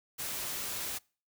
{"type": "noise", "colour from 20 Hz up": "white", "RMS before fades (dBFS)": -37, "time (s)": [0.18, 0.99], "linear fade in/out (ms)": 20, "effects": ["noise-tail reverb RT60 0.4 s tail -26 dB re dry"]}